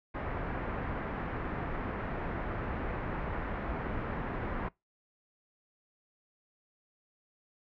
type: low-pass noise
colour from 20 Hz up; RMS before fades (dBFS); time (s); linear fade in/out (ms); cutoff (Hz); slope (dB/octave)
pink; -36; 0.14-4.69; 10; 1900; 24
effects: noise-tail reverb RT60 0.2 s tail -24 dB re dry